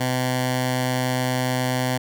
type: tone with notch filter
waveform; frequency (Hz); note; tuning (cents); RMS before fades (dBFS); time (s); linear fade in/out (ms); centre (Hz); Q
10% pulse; 127.2; C3; -48; -23; 0-1.98; 10; 410; 1.8
effects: none